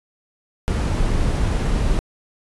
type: noise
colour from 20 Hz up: brown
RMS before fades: -19 dBFS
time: 0.68-1.99 s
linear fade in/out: 0 ms
effects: resampled to 24000 Hz